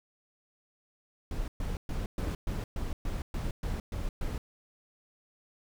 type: noise bursts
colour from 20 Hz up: brown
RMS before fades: -33 dBFS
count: 11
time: 1.31-4.38 s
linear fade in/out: 2 ms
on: 170 ms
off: 120 ms
effects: none